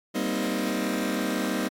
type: chord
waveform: sawtooth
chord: C minor seventh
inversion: second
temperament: just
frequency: 196.22 / 235.5 / 261.6 / 314 Hz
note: G3 / Bb3 / C4 / Eb4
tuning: +2 / +18 / 0 / +16 cents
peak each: -27 dBFS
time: 0.14-1.69 s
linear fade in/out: 20 ms
effects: AAC 64 kbps